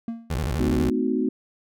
triangle tone with exponential decay, 230 Hz, A#3, 23 cents flat, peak -22 dBFS, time 0.08-0.38 s, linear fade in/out 2 ms, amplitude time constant 64 ms
25% pulse tone with vibrato, 69.3 Hz, C#2, in tune, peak -20 dBFS, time 0.3-0.9 s, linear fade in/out 5 ms, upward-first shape square, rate 12 Hz, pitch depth 260 cents each way
sine chord, A diminished seventh, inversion none, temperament equal with one note detuned, 220 / 256.2 / 311.1 / 370 Hz, A3 / C4 / Eb4 / Gb4, 0 / -36 / 0 / 0 cents, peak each -27 / -24 / -28 / -27 dBFS, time 0.59-1.29 s, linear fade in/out 5 ms
effects none

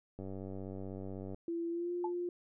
click train, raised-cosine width 2 ms, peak -31 dBFS, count 112, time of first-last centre 0.19-1.345 s, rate 96.1 Hz
sine tone with pitch glide, 337.2 to 351.7 Hz, E4 to F4, +39 to +12 cents, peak -34 dBFS, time 1.48-2.29 s, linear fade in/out 2 ms, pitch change +73 cents, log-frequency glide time 1.7-1.92 s
sine tone with exponential decay, 869 Hz, A5, 22 cents flat, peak -32 dBFS, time 2.04-2.14 s, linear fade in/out 5 ms, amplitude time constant 21 ms
effects none

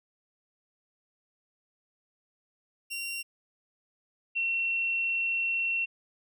sawtooth / sine tone pair in turn, 2756 / 2718 Hz, F7 / F7, -24 / -48 cents, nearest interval unison, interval 24 cents, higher first, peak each -30 / -26 dBFS, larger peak second, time 2.9-3.23 / 4.35-5.86 s, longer second, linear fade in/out 20 ms, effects none

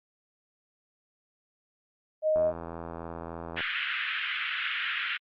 sine tone, 622.3 Hz, D#5, in tune, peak -22 dBFS, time 2.22-2.53 s, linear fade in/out 50 ms
click train, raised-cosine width 1 ms, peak -24 dBFS, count 105, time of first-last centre 2.36-3.606 s, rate 83.5 Hz
pink band-pass noise, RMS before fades -32 dBFS, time 3.56-5.18 s, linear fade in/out 20 ms, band 1400 to 3200 Hz, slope 48 dB/octave
effects Opus 48 kbps

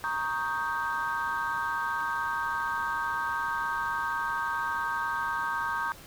sine chord, Eb dominant seventh, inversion second, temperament equal, 932.3 / 1108.7 / 1244.5 / 1568 Hz, Bb5 / Db6 / Eb6 / G6, 0 / 0 / 0 / 0 cents, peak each -32 / -34 / -34 / -31 dBFS, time 0.04-5.92 s, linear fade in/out 0 ms, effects tanh soft clip ceiling -21 dBFS + pink hiss -49 dBFS RMS until 6.06 s

